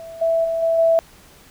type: tone with level steps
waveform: sine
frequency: 659.3 Hz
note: E5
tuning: in tune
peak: -33 / -15 / -19 / -15 / -12 dBFS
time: 0-0.99 s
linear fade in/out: 0 ms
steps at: 0.21 / 0.44 / 0.62 / 0.78 s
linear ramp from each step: 10 ms
effects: pink hiss -48 dBFS RMS until 1.5 s